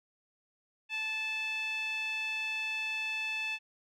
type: tone with band-pass filter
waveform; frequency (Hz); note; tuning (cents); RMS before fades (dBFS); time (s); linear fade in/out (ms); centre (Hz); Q
sawtooth; 874; A5; -12; -35; 0.89-3.59; 50; 2800; 7.6
effects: none